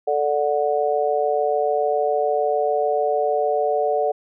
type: chord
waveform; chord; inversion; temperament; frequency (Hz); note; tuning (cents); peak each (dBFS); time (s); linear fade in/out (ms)
sine; D major; second; just; 440.5 / 587.3 / 734.2; A4 / D5 / F#5; +2 / 0 / -14; -22; 0.07-4.12; 10
effects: none